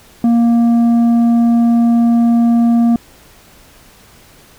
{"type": "tone with tanh clipping", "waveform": "sine", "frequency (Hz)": 234.1, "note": "A#3", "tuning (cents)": 8, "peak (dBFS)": -9, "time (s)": [0.24, 2.96], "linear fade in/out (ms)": 2, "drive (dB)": 6, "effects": ["pink hiss -44 dBFS RMS until 4.58 s"]}